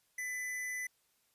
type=tone with amplitude modulation; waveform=square; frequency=2000 Hz; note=B6; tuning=21 cents sharp; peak=-36 dBFS; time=0.18-0.87 s; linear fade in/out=5 ms; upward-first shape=sine; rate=214 Hz; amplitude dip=30%; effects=white hiss -74 dBFS RMS until 1.34 s + resampled to 32000 Hz